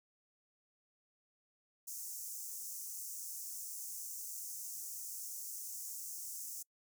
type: high-pass noise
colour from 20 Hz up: pink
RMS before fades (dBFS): -45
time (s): 1.87-6.63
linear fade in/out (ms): 10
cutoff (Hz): 5900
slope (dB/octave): 48
effects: noise-tail reverb RT60 0.1 s tail -26 dB re dry